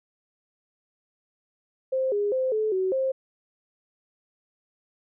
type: tone with pitch steps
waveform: sine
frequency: 524 / 410.4 / 519 / 432.7 / 375.8 / 529 Hz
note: C5 / G#4 / C5 / A4 / F#4 / C5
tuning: +2 / -21 / -14 / -29 / +27 / +19 cents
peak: -22 dBFS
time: 1.92-3.12 s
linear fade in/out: 10 ms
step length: 200 ms
effects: none